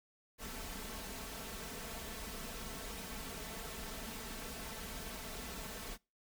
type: noise with comb filter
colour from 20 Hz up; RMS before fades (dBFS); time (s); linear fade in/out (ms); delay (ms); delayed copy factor
pink; -45; 0.38-5.98; 50; 4.5; +0.65
effects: noise-tail reverb RT60 0.3 s tail -26 dB re dry